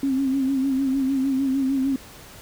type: tone with vibrato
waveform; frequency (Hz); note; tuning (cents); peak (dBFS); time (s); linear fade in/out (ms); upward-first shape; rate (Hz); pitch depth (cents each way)
sine; 268.5; C4; +45; -19; 0.03-1.96; 2; sine; 6.6; 54
effects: pink hiss -44 dBFS RMS until 2.41 s